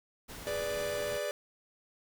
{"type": "noise", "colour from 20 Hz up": "pink", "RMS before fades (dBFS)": -45, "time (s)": [0.28, 1.19], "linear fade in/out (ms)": 20}
{"type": "chord", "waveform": "45% pulse", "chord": "G# diminished", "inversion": "none", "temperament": "equal", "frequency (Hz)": [415.3, 493.9, 587.3], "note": ["G#4", "B4", "D5"], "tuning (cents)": [0, 0, 0], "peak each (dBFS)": [-40, -40, -34], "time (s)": [0.47, 1.31], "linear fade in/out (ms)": 0}
{"effects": []}